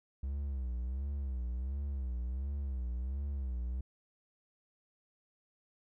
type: tone with vibrato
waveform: triangle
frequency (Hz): 65.41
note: C2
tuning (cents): 0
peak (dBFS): -32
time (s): 0.23-3.81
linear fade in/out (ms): 5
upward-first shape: sine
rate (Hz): 1.4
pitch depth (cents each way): 140
effects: none